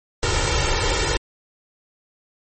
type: noise with comb filter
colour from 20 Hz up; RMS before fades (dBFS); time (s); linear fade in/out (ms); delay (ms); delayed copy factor
pink; -20; 0.23-1.17; 0; 2.2; +0.9
effects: MP3 32 kbps